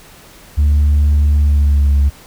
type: tone with pitch glide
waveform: sine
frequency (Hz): 73.42 to 70.27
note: D2 to C#2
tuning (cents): 0 to +24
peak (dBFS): -6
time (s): 0.57-2.1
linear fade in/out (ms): 20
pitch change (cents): -76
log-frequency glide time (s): 1.38-1.98
effects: tanh soft clip ceiling -7 dBFS + pink hiss -41 dBFS RMS until 2.26 s